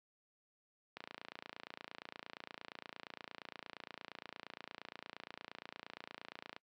click train, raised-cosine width 0.3 ms, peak -29 dBFS, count 161, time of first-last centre 0.97-6.564 s, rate 28.6 Hz, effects noise-tail reverb RT60 0.1 s tail -26 dB re dry + high-pass 200 Hz 12 dB/octave

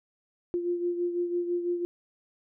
sine beating tone pair, 349.2 / 355.2 Hz, F4 / F4, 0 / +29 cents, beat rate 6 Hz, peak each -27 / -35 dBFS, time 0.54-1.85 s, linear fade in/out 0 ms, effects none

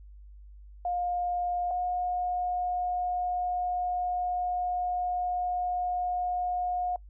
sine tone pair in turn, 710 / 719.5 Hz, F5 / F#5, +28 / -49 cents, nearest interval unison, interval 23 cents, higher second, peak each -27 dBFS, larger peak neither, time 0.85-1.71 / 1.71-6.96 s, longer second, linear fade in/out 2 ms, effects noise-tail reverb RT60 0.1 s tail -25 dB re dry + added 50 Hz sine -46 dBFS peak until 7.09 s

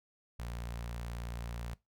sawtooth tone with notch filter, 58.5 Hz, A#1, 7 cents sharp, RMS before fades -41 dBFS, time 0.39-1.74 s, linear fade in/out 5 ms, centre 330 Hz, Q 1.1, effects noise-tail reverb RT60 0.2 s tail -20 dB re dry

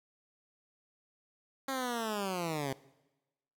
10% pulse linear sweep, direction down, 272.4 to 130.81 Hz, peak -25 dBFS, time 1.68-2.73 s, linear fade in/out 5 ms, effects noise-tail reverb RT60 1.0 s tail -20 dB re dry

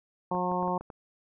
harmonic tone, 180 Hz, F#3, 47 cents flat, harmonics 1 / 2 / 3 / 4 / 5 / 6, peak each -33 / -35 / -35 / -35 / -31 / -35 dBFS, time 0.31-0.78 s, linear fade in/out 5 ms
clicks, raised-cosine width 1 ms, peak -28 dBFS, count 6, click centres 0.35 / 0.517 / 0.628 / 0.679 / 0.81 / 0.902 s
effects none

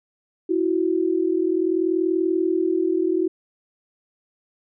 sine tone pair together, 329.4 / 370 Hz, E4 / F#4, -1 / 0 cents, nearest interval major second, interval 201 cents, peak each -21 dBFS, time 0.49-3.28 s, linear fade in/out 10 ms, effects none

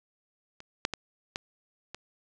clicks, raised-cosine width 0.2 ms, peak -28 / -8 / -15 / -15 / -22 dBFS, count 5, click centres 0.604 / 0.851 / 0.937 / 1.359 / 1.946 s, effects resampled to 22050 Hz + 8-bit

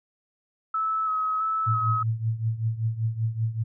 sine tone with vibrato, 1291 Hz, E6, 37 cents flat, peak -23 dBFS, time 0.74-2.03 s, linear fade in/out 5 ms, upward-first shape square, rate 1.5 Hz, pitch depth 20 cents each way
sine tone with tremolo, 112.5 Hz, A2, 39 cents sharp, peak -20 dBFS, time 1.66-3.64 s, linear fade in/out 20 ms, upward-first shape triangle, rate 5.2 Hz, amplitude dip 85%
effects none

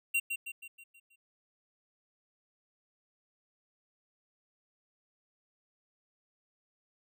square tone with echo, 2753 Hz, F7, 25 cents flat, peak -27 dBFS, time 0.14-0.2 s, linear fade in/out 10 ms, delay 160 ms, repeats 6, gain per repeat -6 dB, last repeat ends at 1.16 s, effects none

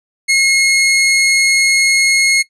sawtooth tone, 2162 Hz, C#7, 44 cents flat, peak -6 dBFS, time 0.28-2.43 s, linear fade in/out 20 ms, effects noise-tail reverb RT60 0.1 s tail -17 dB re dry + resampled to 24000 Hz

